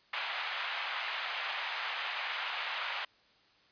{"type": "band-pass noise", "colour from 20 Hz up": "white", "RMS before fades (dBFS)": -37, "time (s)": [0.13, 3.05], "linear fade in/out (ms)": 5, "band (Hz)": [740, 3200], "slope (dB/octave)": 24, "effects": ["white hiss -65 dBFS RMS until 3.71 s", "resampled to 11025 Hz"]}